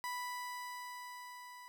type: tone with level ramp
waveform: 30% pulse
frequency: 987.8 Hz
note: B5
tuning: in tune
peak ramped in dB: -35 to -48 dBFS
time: 0.04-1.68 s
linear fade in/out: 0 ms
effects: none